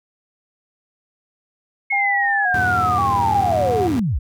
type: linear sweep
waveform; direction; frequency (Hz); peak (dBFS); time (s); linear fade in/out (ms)
sine; down; 2186 to 43.65; -17; 1.9-4.19; 10
type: tone with vibrato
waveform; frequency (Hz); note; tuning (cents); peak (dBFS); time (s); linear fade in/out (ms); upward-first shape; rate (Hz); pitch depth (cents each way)
sine; 765; G5; -42; -20; 1.92-3.88; 10; square; 0.94; 82
type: chord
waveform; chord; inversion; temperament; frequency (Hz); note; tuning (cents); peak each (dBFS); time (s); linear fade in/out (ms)
sawtooth; E diminished; none; just; 82.41 / 98.89 / 118.67; E2 / G2 / Bb2; 0 / +16 / +31; -25 / -23 / -25; 2.54-4; 5
effects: none